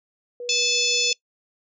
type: tone with tremolo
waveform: sine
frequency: 485.4 Hz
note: B4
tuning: 30 cents flat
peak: -30 dBFS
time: 0.4-1.12 s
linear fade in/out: 2 ms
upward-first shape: sine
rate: 5.9 Hz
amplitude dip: 25%
type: harmonic tone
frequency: 869 Hz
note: A5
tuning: 22 cents flat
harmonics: 3 / 4 / 5 / 6 / 7 / 8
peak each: -25 / -25 / -29 / -25 / -29 / -27 dBFS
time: 0.49-1.13 s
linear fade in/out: 2 ms
effects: noise-tail reverb RT60 0.1 s tail -22 dB re dry